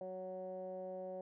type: tone with low-pass filter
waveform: 15% pulse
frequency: 185.6 Hz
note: F#3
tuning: 6 cents sharp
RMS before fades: -45 dBFS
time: 0.01-1.21 s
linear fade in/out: 2 ms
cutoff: 620 Hz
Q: 8.9
effects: none